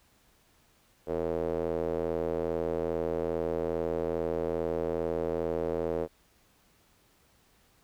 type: tone with band-pass filter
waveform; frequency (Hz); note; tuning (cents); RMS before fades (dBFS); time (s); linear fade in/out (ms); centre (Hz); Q
square; 41.2; E1; 0; -31; 1.06-6.08; 50; 480; 3.6
effects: pink hiss -65 dBFS RMS until 7.83 s